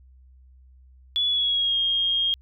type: tone with pitch glide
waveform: sine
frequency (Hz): 3416 to 3239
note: G#7 to G#7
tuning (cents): +48 to -44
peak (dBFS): -20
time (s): 1.16-2.34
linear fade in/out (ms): 0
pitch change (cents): -92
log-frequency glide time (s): 1.27-1.77
effects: added 64 Hz sine -49 dBFS peak until 2.41 s